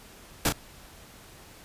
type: noise with echo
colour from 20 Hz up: pink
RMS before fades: -23 dBFS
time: 0.45-0.49 s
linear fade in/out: 2 ms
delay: 34 ms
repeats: 1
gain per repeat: -6 dB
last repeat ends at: 0.524 s
effects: pink hiss -50 dBFS RMS until 1.64 s + resampled to 32000 Hz